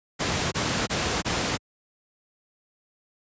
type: noise bursts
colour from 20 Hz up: pink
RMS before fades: -25 dBFS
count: 4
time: 0.19-1.576 s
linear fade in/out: 20 ms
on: 330 ms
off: 22 ms
effects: high-pass 80 Hz 12 dB/octave + resampled to 16000 Hz